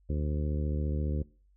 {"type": "harmonic tone", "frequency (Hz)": 74.6, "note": "D2", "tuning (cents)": 28, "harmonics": [1, 2, 3, 4, 5, 6, 7], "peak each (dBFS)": [-29, -35, -39, -41, -43, -45, -46], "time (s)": [0.09, 1.23], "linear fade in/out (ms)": 10, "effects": ["noise-tail reverb RT60 0.4 s tail -23 dB re dry", "added 48 Hz sine -61 dBFS peak until 1.56 s"]}